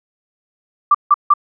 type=tone bursts; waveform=sine; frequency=1174.7 Hz; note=D6; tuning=in tune; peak=-6 dBFS; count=3; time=0.91-1.338 s; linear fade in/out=5 ms; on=36 ms; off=160 ms; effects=none